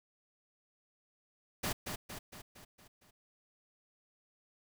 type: noise with echo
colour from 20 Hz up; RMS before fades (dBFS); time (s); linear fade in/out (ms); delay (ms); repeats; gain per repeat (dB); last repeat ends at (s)
pink; -35; 1.63-1.73; 10; 230; 6; -5; 3.11
effects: none